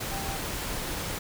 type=tone in noise; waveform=sine; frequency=784 Hz; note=G5; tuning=in tune; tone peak=-37 dBFS; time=0.11-0.37 s; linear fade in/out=10 ms; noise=pink; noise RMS=-33 dBFS; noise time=0-1.19 s; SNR=-7 dB; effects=none